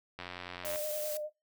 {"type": "click train", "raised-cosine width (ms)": 0.3, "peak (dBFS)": -25, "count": 52, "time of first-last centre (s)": [0.19, 0.759], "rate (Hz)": 89.7}
{"type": "tone with vibrato", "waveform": "sine", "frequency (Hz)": 606, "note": "D#5", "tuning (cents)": -46, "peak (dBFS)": -35, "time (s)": [0.63, 1.3], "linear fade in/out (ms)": 50, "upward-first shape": "triangle", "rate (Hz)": 9.7, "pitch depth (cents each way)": 28}
{"type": "noise", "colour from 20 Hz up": "blue", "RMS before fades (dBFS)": -40, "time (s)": [0.65, 1.17], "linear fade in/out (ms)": 0}
{"effects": ["noise-tail reverb RT60 0.2 s tail -17 dB re dry"]}